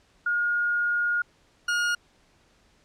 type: tone pair in turn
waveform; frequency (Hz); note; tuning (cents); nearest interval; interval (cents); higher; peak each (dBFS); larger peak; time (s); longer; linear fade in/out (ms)
sine / 40% pulse; 1429 / 1429; F6 / F6; +39 / +39; unison; 0; neither; -22; neither; 0.26-1.22 / 1.68-1.95; first; 5
effects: pink hiss -62 dBFS RMS until 2.84 s + low-pass 7000 Hz 12 dB/octave